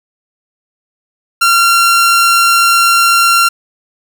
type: tone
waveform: sawtooth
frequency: 1374 Hz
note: F6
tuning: 29 cents flat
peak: -3 dBFS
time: 1.41-3.49 s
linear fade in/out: 10 ms
effects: none